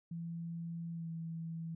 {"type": "tone with pitch glide", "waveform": "sine", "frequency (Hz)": [167.8, 164.35], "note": ["E3", "E3"], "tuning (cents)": [31, -5], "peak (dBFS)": -39, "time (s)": [0.11, 1.75], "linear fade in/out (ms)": 5, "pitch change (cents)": -36, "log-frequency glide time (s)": [0.92, 1.09], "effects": []}